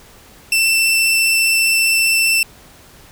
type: tone with vibrato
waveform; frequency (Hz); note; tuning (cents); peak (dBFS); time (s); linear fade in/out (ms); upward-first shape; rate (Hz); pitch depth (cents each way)
sawtooth; 2675; E7; +25; -9; 0.52-2.43; 2; sine; 15; 11
effects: pink hiss -44 dBFS RMS until 3.11 s